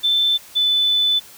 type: tone pair in turn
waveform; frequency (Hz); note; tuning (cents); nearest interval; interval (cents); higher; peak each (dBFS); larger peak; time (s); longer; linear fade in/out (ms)
sine; 3536 / 3501; A7 / A7; +8 / -9; unison; 17; first; -14; neither; 0.03-0.38 / 0.55-1.2; second; 20
effects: white hiss -43 dBFS RMS until 1.37 s